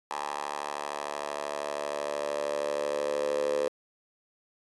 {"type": "tone with high-pass filter sweep", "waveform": "10% pulse", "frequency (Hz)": 73, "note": "D2", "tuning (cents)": -10, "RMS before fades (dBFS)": -32, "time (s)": [0.11, 3.68], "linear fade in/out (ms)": 0, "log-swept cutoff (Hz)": [810, 500], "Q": 7.5, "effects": ["resampled to 24000 Hz"]}